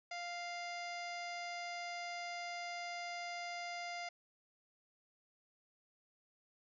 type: harmonic tone with a mistuned harmonic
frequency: 698.5 Hz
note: F5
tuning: in tune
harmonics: 1 / 2 / 3 / 4 / 5 / 6 / 7 / 8 / 9 / 10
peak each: -44 / -53 / -46 / -56 / -58 / -60 / -52 / -64 / -61 / -65 dBFS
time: 0.11-4.09 s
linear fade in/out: 5 ms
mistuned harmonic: 8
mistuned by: +60 cents
effects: none